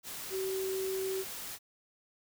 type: tone in noise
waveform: sine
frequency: 381.2 Hz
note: G4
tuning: 48 cents flat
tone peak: -32 dBFS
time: 0.3-1.25 s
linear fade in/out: 50 ms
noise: white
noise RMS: -42 dBFS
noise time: 0.03-1.59 s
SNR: +7 dB
effects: none